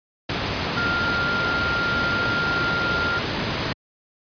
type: tone in noise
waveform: sine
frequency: 1396.9 Hz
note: F6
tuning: in tune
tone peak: -22 dBFS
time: 0.77-3.19 s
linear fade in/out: 5 ms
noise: pink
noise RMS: -24 dBFS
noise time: 0.29-3.73 s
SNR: -1 dB
effects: high-pass 80 Hz 12 dB/octave + resampled to 11025 Hz